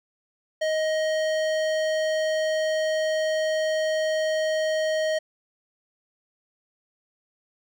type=tone with hard clipping; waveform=sine; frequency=627 Hz; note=D#5; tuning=13 cents sharp; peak=-24 dBFS; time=0.61-5.19 s; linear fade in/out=10 ms; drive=16 dB; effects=none